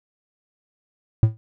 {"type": "tone with exponential decay", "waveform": "triangle", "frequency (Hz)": 110.2, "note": "A2", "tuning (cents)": 3, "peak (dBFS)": -5, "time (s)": [1.23, 1.37], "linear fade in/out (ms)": 0, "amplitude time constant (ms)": 29, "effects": []}